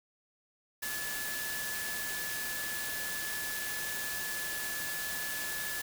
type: tone in noise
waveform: sine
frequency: 1721 Hz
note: A6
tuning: 39 cents flat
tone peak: -38 dBFS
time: 0.82-5.82 s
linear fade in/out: 10 ms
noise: white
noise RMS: -38 dBFS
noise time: 0.82-5.82 s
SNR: -3 dB
effects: none